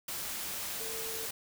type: tone in noise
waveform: sine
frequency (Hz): 450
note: A4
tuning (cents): +39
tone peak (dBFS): -43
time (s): 0.8-1.26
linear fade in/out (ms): 5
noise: white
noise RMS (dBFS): -38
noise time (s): 0.08-1.31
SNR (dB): -8
effects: none